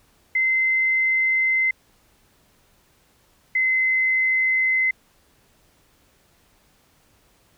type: tone pair in turn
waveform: sine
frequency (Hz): 2066 / 2053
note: C7 / C7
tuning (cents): -22 / -33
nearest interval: unison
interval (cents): 11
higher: first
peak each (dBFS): -17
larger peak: neither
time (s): 0.35-1.71 / 3.55-4.91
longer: neither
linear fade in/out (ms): 5
effects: pink hiss -60 dBFS RMS until 7.57 s